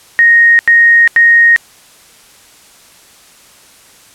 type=tone bursts; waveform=sine; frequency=1864.7 Hz; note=A#6; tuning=in tune; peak=-3 dBFS; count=3; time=0.19-1.562 s; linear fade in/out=0 ms; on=400 ms; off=86 ms; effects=white hiss -42 dBFS RMS until 4.14 s + low-pass 11000 Hz 12 dB/octave